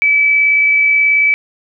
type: tone with amplitude modulation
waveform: sine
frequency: 2300 Hz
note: D7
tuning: 37 cents flat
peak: -7 dBFS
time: 0.02-1.34 s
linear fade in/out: 0 ms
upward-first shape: sine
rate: 58.5 Hz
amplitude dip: 25%
effects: none